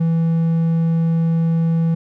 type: tone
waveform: triangle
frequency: 164.81 Hz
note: E3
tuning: in tune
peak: -12 dBFS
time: 0-1.95 s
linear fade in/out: 10 ms
effects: none